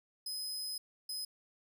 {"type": "tone bursts at uneven times", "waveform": "sawtooth", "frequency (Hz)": 5050, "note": "D#8", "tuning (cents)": 25, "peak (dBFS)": -35, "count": 2, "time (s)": [[0.26, 0.78], [1.09, 1.25]], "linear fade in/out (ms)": 5, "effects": []}